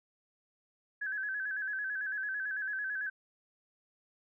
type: tone with vibrato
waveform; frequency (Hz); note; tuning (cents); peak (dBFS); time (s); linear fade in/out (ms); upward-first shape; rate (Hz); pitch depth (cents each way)
sine; 1612; G6; +48; -33; 1.01-3.1; 10; square; 9; 73
effects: none